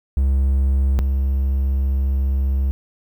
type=tone pair in turn; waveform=triangle; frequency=67.4 / 67.4 Hz; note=C#2 / C#2; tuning=-48 / -48 cents; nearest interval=unison; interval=0 cents; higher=neither; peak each=-12 / -14 dBFS; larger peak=first; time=0.17-0.99 / 0.99-2.71 s; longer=second; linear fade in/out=0 ms; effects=9-bit